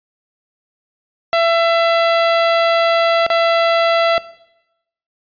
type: tone with dropouts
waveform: sawtooth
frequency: 670 Hz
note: E5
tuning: 28 cents sharp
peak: -8 dBFS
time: 1.33-4.18 s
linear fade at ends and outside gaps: 0 ms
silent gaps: 3.265-3.302 s
effects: noise-tail reverb RT60 0.9 s tail -19 dB re dry + resampled to 11025 Hz